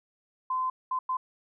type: tone bursts at uneven times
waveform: sine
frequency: 1029 Hz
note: C6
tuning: 29 cents flat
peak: -26 dBFS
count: 3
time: 0.5-0.7 / 0.91-0.99 / 1.09-1.17 s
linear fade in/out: 5 ms
effects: none